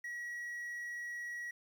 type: tone with quantisation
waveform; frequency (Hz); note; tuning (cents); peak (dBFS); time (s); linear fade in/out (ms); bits
triangle; 1917; A#6; +48; -38; 0.04-1.51; 5; 11
effects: none